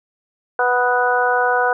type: harmonic tone with a mistuned harmonic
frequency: 246.8 Hz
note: B3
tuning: 1 cent flat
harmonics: 2 / 3 / 4 / 5 / 6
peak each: -20 / -19 / -22 / -25 / -19 dBFS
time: 0.59-1.73 s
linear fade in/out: 2 ms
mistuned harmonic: 5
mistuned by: +16 cents
effects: none